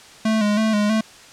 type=tone with vibrato; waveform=square; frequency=213.6 Hz; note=G#3; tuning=49 cents sharp; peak=-17 dBFS; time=0.25-1.01 s; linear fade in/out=5 ms; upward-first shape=square; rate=3.1 Hz; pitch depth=47 cents each way; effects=white hiss -44 dBFS RMS until 1.32 s + low-pass 7000 Hz 12 dB/octave